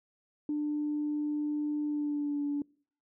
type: tone with pitch glide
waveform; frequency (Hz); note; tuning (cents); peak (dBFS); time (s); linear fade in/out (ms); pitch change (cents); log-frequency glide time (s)
sine; 297.4 to 288.3; D4 to D4; +22 to -32; -28; 0.49-2.62; 2; -54; 1.85-2.43
effects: noise-tail reverb RT60 0.5 s tail -26 dB re dry + tanh soft clip ceiling -24 dBFS